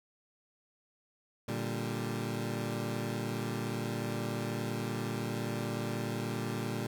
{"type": "chord", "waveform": "20% pulse", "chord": "G minor", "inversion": "first", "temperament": "equal", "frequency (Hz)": [116.54, 146.83, 196], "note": ["Bb2", "D3", "G3"], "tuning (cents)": [0, 0, 0], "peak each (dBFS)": [-31, -35, -34], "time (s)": [1.48, 6.87], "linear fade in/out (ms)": 5, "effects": []}